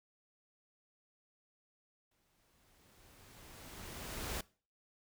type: noise with exponential growth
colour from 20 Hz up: pink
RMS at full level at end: -39 dBFS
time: 2.11-4.41 s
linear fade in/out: 5 ms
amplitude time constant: 500 ms
effects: noise-tail reverb RT60 0.4 s tail -22 dB re dry